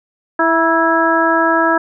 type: harmonic tone with a mistuned harmonic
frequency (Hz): 329.6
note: E4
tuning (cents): 0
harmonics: 1 / 2 / 3 / 4 / 5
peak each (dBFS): -17 / -17 / -17 / -17 / -17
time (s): 0.39-1.78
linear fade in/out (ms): 5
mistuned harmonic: 3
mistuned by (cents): -35
effects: none